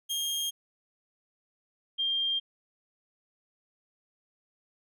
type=tone pair in turn; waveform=sawtooth / sine; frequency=3227 / 3195 Hz; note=G7 / G7; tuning=+50 / +32 cents; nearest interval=unison; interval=18 cents; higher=first; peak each=-26 dBFS; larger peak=neither; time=0.09-0.51 / 1.98-2.4 s; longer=neither; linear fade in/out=20 ms; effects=none